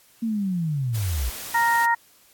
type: linear sweep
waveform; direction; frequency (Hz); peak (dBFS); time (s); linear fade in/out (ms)
sine; down; 233.1 to 55; -22; 0.22-1.3; 10
type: noise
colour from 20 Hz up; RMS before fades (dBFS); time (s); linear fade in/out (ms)
white; -35; 0.94-1.86; 10
type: harmonic tone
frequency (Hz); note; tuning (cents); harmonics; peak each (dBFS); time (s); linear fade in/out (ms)
466.2; A#4; 0; 2 / 3 / 4; -19 / -30 / -22; 1.54-1.95; 10
effects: white hiss -56 dBFS RMS until 2.33 s + AAC 64 kbps